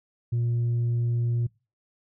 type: tone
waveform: sine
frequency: 118.6 Hz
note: A#2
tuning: 30 cents sharp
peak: -20 dBFS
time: 0.32-1.47 s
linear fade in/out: 10 ms
effects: noise-tail reverb RT60 0.3 s tail -24 dB re dry + tanh soft clip ceiling -21 dBFS